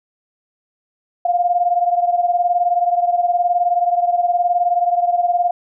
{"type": "beating tone pair", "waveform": "sine", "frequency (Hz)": [700, 719], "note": ["F5", "F#5"], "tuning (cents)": [4, -50], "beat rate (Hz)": 19, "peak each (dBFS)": [-15, -19], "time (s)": [1.25, 5.51], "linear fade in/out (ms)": 5, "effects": []}